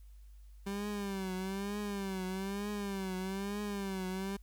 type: tone with vibrato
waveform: 30% pulse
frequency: 196 Hz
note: G3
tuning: in tune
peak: -33 dBFS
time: 0.66-4.37 s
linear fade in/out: 10 ms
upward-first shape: triangle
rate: 1.1 Hz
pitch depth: 110 cents each way
effects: added 50 Hz sine -51 dBFS peak until 4.42 s + white hiss -73 dBFS RMS until 4.42 s